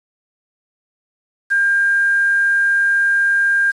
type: tone with quantisation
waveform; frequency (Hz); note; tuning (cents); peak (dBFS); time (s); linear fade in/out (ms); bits
sine; 1602; G6; +37; -12; 1.5-3.72; 20; 6
effects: resampled to 24000 Hz